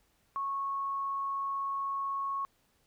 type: tone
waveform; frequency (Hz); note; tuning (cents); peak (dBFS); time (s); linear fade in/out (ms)
sine; 1101; C#6; -12; -31; 0.36-2.45; 0
effects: pink hiss -71 dBFS RMS until 2.86 s